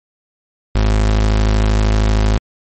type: tone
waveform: 35% pulse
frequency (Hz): 52.9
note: G#1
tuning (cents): +33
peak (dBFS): -9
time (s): 0.75-2.38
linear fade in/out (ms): 5
effects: MP3 32 kbps